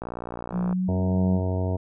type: click train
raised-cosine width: 1 ms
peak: -19 dBFS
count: 43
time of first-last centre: 0.02-0.727 s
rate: 59.4 Hz
type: tone with pitch glide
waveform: sine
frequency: 179.8 to 186.36 Hz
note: F#3 to F#3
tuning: -49 to +13 cents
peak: -22 dBFS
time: 0.51-1.4 s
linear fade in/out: 50 ms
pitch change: +62 cents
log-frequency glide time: 0.63-0.87 s
type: harmonic tone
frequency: 92.5 Hz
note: F#2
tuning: in tune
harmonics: 1 / 2 / 3 / 4 / 5 / 6 / 7 / 8 / 9 / 10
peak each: -24 / -32 / -34 / -36 / -35 / -40 / -34 / -45 / -47 / -42 dBFS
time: 0.88-1.77 s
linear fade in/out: 10 ms
effects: none